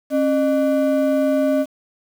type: ring-modulated tone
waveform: triangle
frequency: 440 Hz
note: A4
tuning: in tune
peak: -10 dBFS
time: 0.1-1.66 s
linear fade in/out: 50 ms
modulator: 169 Hz
effects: 7-bit